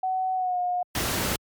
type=tone with pitch glide; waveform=sine; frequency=750 to 717.8 Hz; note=F#5 to F5; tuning=+23 to +47 cents; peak=-23 dBFS; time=0.03-0.83 s; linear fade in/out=5 ms; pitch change=-76 cents; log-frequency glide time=0.34-0.59 s
type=noise; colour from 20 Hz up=pink; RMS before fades=-26 dBFS; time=0.95-1.36 s; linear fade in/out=2 ms
effects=high-pass 60 Hz 12 dB/octave + MP3 96 kbps